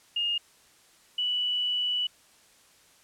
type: tone pair in turn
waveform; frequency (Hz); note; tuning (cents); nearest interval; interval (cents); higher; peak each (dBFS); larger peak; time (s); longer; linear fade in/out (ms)
sine; 2839 / 2958; F7 / F#7; +28 / -1; minor second; 71; second; -25; neither; 0.16-0.38 / 1.18-2.07; second; 5
effects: white hiss -59 dBFS RMS until 3.03 s + low-pass 10000 Hz 12 dB/octave